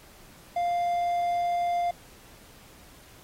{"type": "tone", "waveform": "triangle", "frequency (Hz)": 698.5, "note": "F5", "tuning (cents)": 0, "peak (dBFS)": -22, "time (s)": [0.56, 1.91], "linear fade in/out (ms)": 5, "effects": ["pink hiss -53 dBFS RMS until 3.23 s", "AAC 48 kbps"]}